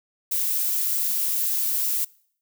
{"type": "noise", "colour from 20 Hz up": "violet", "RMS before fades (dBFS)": -24, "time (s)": [0.31, 2.05], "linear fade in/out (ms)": 10, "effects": ["noise-tail reverb RT60 0.6 s tail -24 dB re dry"]}